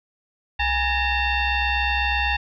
sine tone with frequency modulation, 950 Hz, A#5, 33 cents sharp, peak -19 dBFS, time 0.59-2.37 s, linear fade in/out 10 ms, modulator 886 Hz, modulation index 2.7, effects none

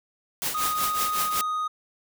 white noise with tremolo, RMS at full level -26 dBFS, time 0.42-1.41 s, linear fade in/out 0 ms, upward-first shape triangle, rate 5.4 Hz, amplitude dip 85%
triangle tone, 1244.5 Hz, D#6, in tune, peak -23 dBFS, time 0.54-1.68 s, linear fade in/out 10 ms
effects none

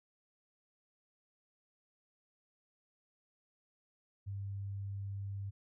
sine tone, 99.1 Hz, G2, 19 cents sharp, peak -38 dBFS, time 4.26-5.51 s, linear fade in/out 20 ms, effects none

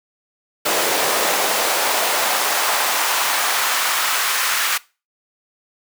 pink noise with high-pass filter sweep, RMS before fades -19 dBFS, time 0.65-4.78 s, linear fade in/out 10 ms, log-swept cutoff 460 to 1400 Hz, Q 1.3, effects noise-tail reverb RT60 0.3 s tail -21 dB re dry

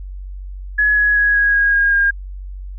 sine tone with pitch steps, 1690 / 1677.4 / 1664.8 / 1652.4 / 1640 / 1627.7 / 1615.5 Hz, G#6 / G#6 / G#6 / G#6 / G#6 / G#6 / G#6, +30 / +17 / +4 / -9 / -22 / -35 / -48 cents, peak -11 dBFS, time 0.78-2.11 s, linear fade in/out 10 ms, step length 190 ms, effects added 47 Hz sine -27 dBFS peak until 2.78 s

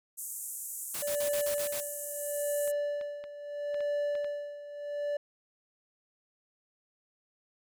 pink band-pass noise, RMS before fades -40 dBFS, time 0.17-2.72 s, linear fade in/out 20 ms, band 7200 to 14000 Hz, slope 48 dB/octave
white noise bursts, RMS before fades -38 dBFS, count 7, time 0.94-1.805 s, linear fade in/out 5 ms, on 85 ms, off 45 ms
triangle tone with tremolo, 582 Hz, D5, 16 cents flat, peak -26 dBFS, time 1.02-5.17 s, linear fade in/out 5 ms, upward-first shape sine, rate 0.76 Hz, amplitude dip 80%
clicks, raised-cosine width 0.3 ms, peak -32 dBFS, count 10, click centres 1.287 / 1.473 / 1.582 / 2.677 / 3.012 / 3.24 / 3.744 / 3.806 / 4.153 / 4.245 s
effects none

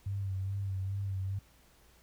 sine tone with vibrato, 97.2 Hz, G2, 14 cents flat, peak -32 dBFS, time 0.06-1.39 s, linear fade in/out 5 ms, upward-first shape sine, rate 2.4 Hz, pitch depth 41 cents each way, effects added 60 Hz sine -64 dBFS peak until 2.02 s + pink hiss -64 dBFS RMS until 2.02 s

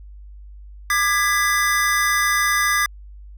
square chord, G# diminished, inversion second, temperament just, 1196.1 / 1661.2 / 1993.5 Hz, D6 / G#6 / B6, +31 / 0 / +16 cents, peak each -22 dBFS, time 0.9-2.86 s, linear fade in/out 2 ms, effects added 50 Hz sine -37 dBFS peak until 3.37 s

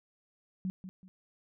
sine tone with echo, 186.5 Hz, F#3, 14 cents sharp, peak -31 dBFS, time 0.65-0.7 s, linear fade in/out 0 ms, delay 190 ms, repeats 2, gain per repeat -10 dB, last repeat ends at 1.08 s, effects none

